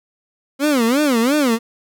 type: tone with vibrato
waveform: 30% pulse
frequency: 261.6 Hz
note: C4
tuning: in tune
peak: -11 dBFS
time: 0.59-1.59 s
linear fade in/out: 50 ms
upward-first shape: sine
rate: 2.9 Hz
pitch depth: 260 cents each way
effects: none